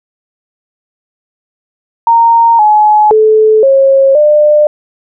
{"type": "tone with pitch steps", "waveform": "sine", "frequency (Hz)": [925, 848, 434.3, 542, 599], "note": ["A#5", "G#5", "A4", "C#5", "D5"], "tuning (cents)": [-14, 36, -23, -39, 34], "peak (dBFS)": -3, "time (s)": [2.07, 4.67], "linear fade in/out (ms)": 2, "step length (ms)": 520, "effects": []}